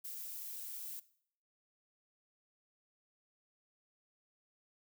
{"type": "noise", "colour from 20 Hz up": "violet", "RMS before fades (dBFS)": -45, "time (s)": [0.04, 1], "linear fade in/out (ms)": 10, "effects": ["noise-tail reverb RT60 0.6 s tail -18 dB re dry"]}